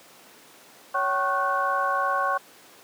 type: tone cluster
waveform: sine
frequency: 559 / 765 / 1098 / 1458 / 1521 Hz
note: C#5 / G5 / C#6 / F#6 / F#6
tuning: +14 / -42 / -17 / -26 / +47 cents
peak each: -30 / -29 / -24 / -32 / -31 dBFS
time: 0.94-2.38 s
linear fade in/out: 10 ms
effects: pink hiss -50 dBFS RMS until 2.83 s + high-pass 300 Hz 12 dB/octave